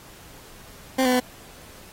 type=tone with pitch steps; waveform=20% pulse; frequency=262.1 / 252.2 / 250.6 Hz; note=C4 / B3 / B3; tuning=+3 / +36 / +25 cents; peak=-13 dBFS; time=0.98-1.202 s; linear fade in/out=10 ms; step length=74 ms; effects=pink hiss -47 dBFS RMS until 1.92 s + AAC 48 kbps